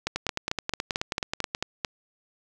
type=two click trains; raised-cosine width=0.2 ms; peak=-10 / -9 dBFS; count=14 / 9; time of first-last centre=0.16-1.549 / 0.07-1.848 s; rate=9.36 / 4.5 Hz; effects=none